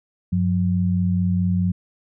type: tone pair together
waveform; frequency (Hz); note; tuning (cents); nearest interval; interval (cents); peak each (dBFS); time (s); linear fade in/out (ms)
sine; 95.35 / 180; G2 / F#3; -47 / -47; major seventh; 1100; -21 / -19; 0.32-1.72; 10
effects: none